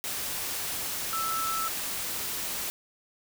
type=tone in noise; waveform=sine; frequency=1319 Hz; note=E6; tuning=1 cent sharp; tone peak=-29 dBFS; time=1.13-1.68 s; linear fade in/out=0 ms; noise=white; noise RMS=-33 dBFS; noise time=0.04-2.7 s; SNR=+1 dB; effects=none